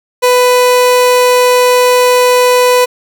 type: tone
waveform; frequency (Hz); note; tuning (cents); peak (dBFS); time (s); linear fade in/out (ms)
30% pulse; 497; B4; +11; -3; 0.22-2.86; 20
effects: none